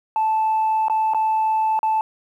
sine tone with dropouts, 876 Hz, A5, 8 cents flat, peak -15 dBFS, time 0.16-2.01 s, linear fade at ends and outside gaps 1 ms, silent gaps 0.883-0.898 / 1.136-1.146 / 1.791-1.83 s, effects tanh soft clip ceiling -14 dBFS + 9-bit

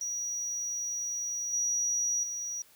triangle tone with level steps, 5790 Hz, F#8, 38 cents flat, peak -30 / -24 / -32 dBFS, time 0.01-2.62 s, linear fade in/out 2 ms, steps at 1.53 / 2.23 s, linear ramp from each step 5 ms, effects tanh soft clip ceiling -24 dBFS + white hiss -60 dBFS RMS until 2.75 s

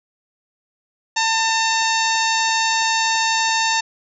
harmonic tone with a mistuned harmonic, 897 Hz, A5, 33 cents sharp, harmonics 1 / 2 / 3 / 4 / 5 / 6 / 7 / 8, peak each -20 / -23 / -25 / -26 / -27 / -28 / -28 / -29 dBFS, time 1.16-3.81 s, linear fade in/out 10 ms, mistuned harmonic 4, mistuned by +48 cents, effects none

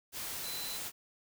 sine tone in noise, 4030 Hz, B7, 34 cents sharp, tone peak -42 dBFS, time 0.42-0.8 s, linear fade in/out 50 ms, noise white, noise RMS -40 dBFS, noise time 0.12-0.92 s, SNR -5 dB, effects none

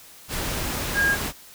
sine tone in noise, 1627 Hz, G#6, 36 cents flat, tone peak -18 dBFS, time 0.94-1.17 s, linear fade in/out 50 ms, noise pink, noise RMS -28 dBFS, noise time 0.28-1.33 s, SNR +7 dB, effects white hiss -47 dBFS RMS until 1.54 s

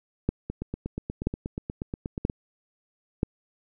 two click trains, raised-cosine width 3 ms, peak -10 / -18 dBFS, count 4 / 16, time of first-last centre 0.29-3.231 / 0.5-2.299 s, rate 1.02 / 8.34 Hz, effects none

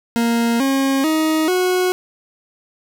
40% pulse tone with pitch steps, 233.1 / 270.9 / 314.8 / 365.8 Hz, A#3 / C#4 / D#4 / F#4, 0 / -40 / +20 / -20 cents, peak -14 dBFS, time 0.16-1.92 s, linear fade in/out 0 ms, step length 440 ms, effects 9-bit

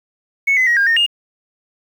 sine tone with pitch steps, 2206 / 2031 / 1896 / 1612 / 1834 / 2835 Hz, C#7 / B6 / A#6 / G6 / A#6 / F7, -9 / +48 / +29 / +48 / -29 / +25 cents, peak -10 dBFS, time 0.47-1.064 s, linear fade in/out 10 ms, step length 99 ms, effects tanh soft clip ceiling -7 dBFS + 7-bit

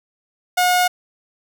sawtooth tone, 722 Hz, F#5, 43 cents flat, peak -10 dBFS, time 0.57-0.88 s, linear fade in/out 10 ms, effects none

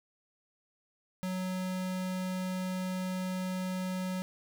square tone, 185 Hz, F#3, in tune, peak -33 dBFS, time 1.23-4.22 s, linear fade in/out 0 ms, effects none

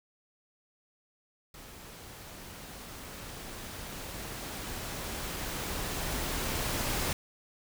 pink noise with level ramp, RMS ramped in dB -49 to -31 dBFS, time 1.54-7.13 s, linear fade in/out 2 ms, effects none

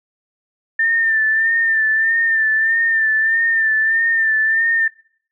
sine tone with vibrato, 1792 Hz, A6, 31 cents sharp, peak -13 dBFS, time 0.79-4.88 s, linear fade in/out 5 ms, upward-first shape sine, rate 1.6 Hz, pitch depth 39 cents each way, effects noise-tail reverb RT60 0.6 s tail -26 dB re dry

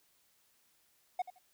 triangle tone with echo, 731 Hz, F#5, 21 cents flat, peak -28 dBFS, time 1.19-1.22 s, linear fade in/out 5 ms, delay 83 ms, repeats 2, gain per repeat -14 dB, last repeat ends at 1.386 s, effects white hiss -71 dBFS RMS until 1.53 s

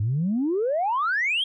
sine exponential sweep, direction up, 98 to 3326 Hz, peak -20 dBFS, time 0-1.44 s, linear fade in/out 5 ms, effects tanh soft clip ceiling -17 dBFS

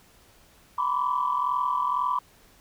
sine tone cluster, 981 / 1023 / 1159 Hz, B5 / C6 / D6, -12 / -39 / -23 cents, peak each -27 dBFS, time 0.78-2.19 s, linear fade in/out 5 ms, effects tanh soft clip ceiling -14 dBFS + pink hiss -57 dBFS RMS until 2.6 s

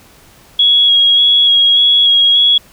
sine tone with vibrato, 3322 Hz, G#7, in tune, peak -6 dBFS, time 0.59-2.58 s, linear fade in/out 5 ms, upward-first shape square, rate 1.7 Hz, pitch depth 14 cents each way, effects pink hiss -44 dBFS RMS until 2.72 s

